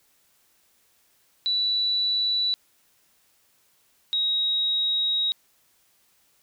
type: tone pair in turn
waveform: sine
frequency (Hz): 3951 / 3800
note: B7 / A#7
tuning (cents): 0 / +33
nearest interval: minor second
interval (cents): 67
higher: first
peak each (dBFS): -21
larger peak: neither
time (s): 1.46-2.54 / 4.13-5.32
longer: second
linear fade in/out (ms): 0
effects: white hiss -64 dBFS RMS until 6.42 s